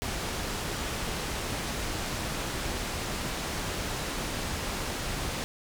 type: low-pass noise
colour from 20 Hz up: pink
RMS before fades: -33 dBFS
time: 0.02-5.44 s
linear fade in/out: 0 ms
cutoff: 9200 Hz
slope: 12 dB/octave
effects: none